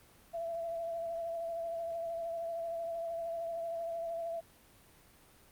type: tone with vibrato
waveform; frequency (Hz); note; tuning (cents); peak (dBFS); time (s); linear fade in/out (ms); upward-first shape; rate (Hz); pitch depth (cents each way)
sine; 670; E5; +28; -35; 0.33-4.41; 20; sine; 13; 25
effects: pink hiss -61 dBFS RMS until 5.51 s + Opus 32 kbps